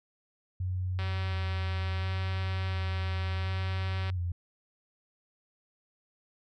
sine tone with vibrato, 89.6 Hz, F2, 45 cents sharp, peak -29 dBFS, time 0.6-4.32 s, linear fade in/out 5 ms, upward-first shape square, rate 0.7 Hz, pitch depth 42 cents each way
click train, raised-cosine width 0.3 ms, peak -24 dBFS, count 595, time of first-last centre 0.99-4.1 s, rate 191 Hz
effects none

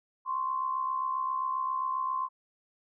sine tone pair together, 1041.2 / 1108.7 Hz, C6 / C#6, -9 / 0 cents, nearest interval minor second, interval 109 cents, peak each -29 / -36 dBFS, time 0.25-2.29 s, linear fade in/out 50 ms, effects none

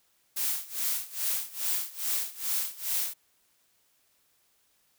blue noise with tremolo, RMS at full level -28 dBFS, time 0.36-3.14 s, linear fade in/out 10 ms, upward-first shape sine, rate 2.4 Hz, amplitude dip 90%, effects white hiss -69 dBFS RMS until 4.98 s

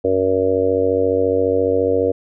harmonic tone, 94.5 Hz, F#2, 37 cents sharp, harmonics 1 / 3 / 4 / 5 / 6 / 7, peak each -28 / -23 / -24 / -16 / -22 / -28 dBFS, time 0.04-2.12 s, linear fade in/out 10 ms, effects none

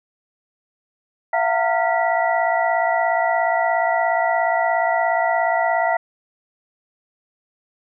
sine tone cluster, 671 / 728 / 911 / 1391 / 1950 Hz, E5 / F#5 / A#5 / F6 / B6, +31 / -28 / -40 / -7 / -23 cents, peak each -20 / -22 / -23 / -29 / -24 dBFS, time 1.33-5.97 s, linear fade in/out 5 ms, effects none

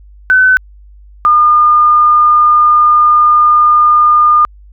sine tone pair in turn, 1514 / 1212.5 Hz, F#6 / D#6, +39 / -45 cents, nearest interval major third, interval 384 cents, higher first, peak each -4 dBFS, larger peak neither, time 0.3-0.57 / 1.25-4.45 s, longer second, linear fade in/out 0 ms, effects added 50 Hz sine -35 dBFS peak until 4.72 s

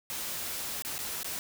white noise with dropouts, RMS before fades -36 dBFS, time 0.1-1.39 s, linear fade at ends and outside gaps 0 ms, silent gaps 0.822-0.849 / 0.981-0.989 / 1.231-1.245 s, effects none

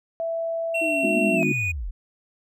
sine tone, 662 Hz, E5, 7 cents sharp, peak -24 dBFS, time 0.2-1.43 s, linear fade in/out 0 ms
triangle tone with pitch glide, 2724 to 2469 Hz, F7 to D#7, -44 to -14 cents, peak -22 dBFS, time 0.74-1.72 s, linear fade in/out 10 ms, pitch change -170 cents, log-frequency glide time 1.35-1.44 s
sine linear sweep, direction down, 328.8 to 32.91 Hz, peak -27 dBFS, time 0.81-1.91 s, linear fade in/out 10 ms
sine chord, G# diminished seventh, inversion none, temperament just, 207.7 / 249.2 / 299 / 358.8 Hz, G#3 / B3 / D4 / F4, 0 / +16 / +31 / +47 cents, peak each -27 dBFS, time 1.03-1.53 s, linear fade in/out 10 ms
effects none

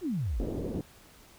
sine exponential sweep, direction down, 399.7 to 34.65 Hz, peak -28 dBFS, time 0.01-0.46 s, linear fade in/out 50 ms
white low-pass noise, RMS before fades -34 dBFS, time 0.4-0.81 s, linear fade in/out 0 ms, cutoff 440 Hz, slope 24 dB/octave
effects pink hiss -56 dBFS RMS until 1.38 s

